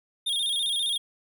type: tone with vibrato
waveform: square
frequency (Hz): 3455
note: A7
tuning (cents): -32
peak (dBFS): -25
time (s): 0.26-0.98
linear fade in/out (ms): 10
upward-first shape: square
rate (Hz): 15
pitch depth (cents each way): 82
effects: none